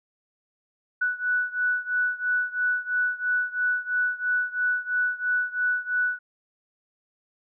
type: beating tone pair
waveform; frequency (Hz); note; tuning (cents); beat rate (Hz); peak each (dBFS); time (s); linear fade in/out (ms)
sine; 1480 / 1483; F#6 / F#6; 0 / +4; 3; -25 / -27; 1.01-6.19; 10
effects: none